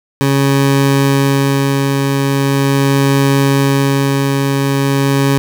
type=tone with tremolo; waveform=20% pulse; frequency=138.1 Hz; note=C#3; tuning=6 cents flat; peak=-4 dBFS; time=0.21-5.38 s; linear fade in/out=0 ms; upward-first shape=sine; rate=0.41 Hz; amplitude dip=30%; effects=none